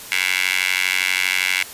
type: tone with high-pass filter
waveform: 15% pulse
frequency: 92.5 Hz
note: F#2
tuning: in tune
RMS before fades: -20 dBFS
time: 0.12-1.63 s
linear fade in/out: 0 ms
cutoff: 2200 Hz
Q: 3.6
effects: white hiss -36 dBFS RMS until 1.73 s + resampled to 32000 Hz